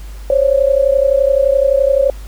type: tone pair together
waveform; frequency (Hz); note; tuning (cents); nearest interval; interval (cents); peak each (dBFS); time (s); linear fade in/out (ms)
sine; 533 / 564.7; C5 / C#5; +32 / +32; minor second; 100; -12; 0.3-2.1; 2
effects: added 50 Hz sine -27 dBFS peak until 2.27 s + pink hiss -42 dBFS RMS until 2.27 s